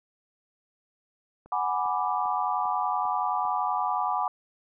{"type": "click train", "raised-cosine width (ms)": 1, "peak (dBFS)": -36, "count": 6, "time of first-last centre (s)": [1.46, 3.452], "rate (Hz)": 2.51}
{"type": "chord", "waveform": "sine", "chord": "G# half-diminished seventh", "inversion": "third", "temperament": "equal", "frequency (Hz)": [740, 830.6, 987.8, 1174.7], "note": ["F#5", "G#5", "B5", "D6"], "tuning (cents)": [0, 0, 0, 0], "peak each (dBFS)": -30, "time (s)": [1.52, 4.28], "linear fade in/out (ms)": 2}
{"effects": []}